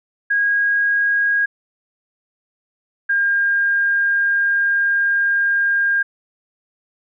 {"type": "tone pair in turn", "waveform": "sine", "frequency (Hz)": [1638, 1609.9], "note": ["G#6", "G6"], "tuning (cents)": [-24, 46], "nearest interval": "unison", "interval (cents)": 30, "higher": "first", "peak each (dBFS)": -14, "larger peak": "neither", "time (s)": [[0.3, 1.46], [3.09, 6.03]], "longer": "second", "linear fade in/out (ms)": 10, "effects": []}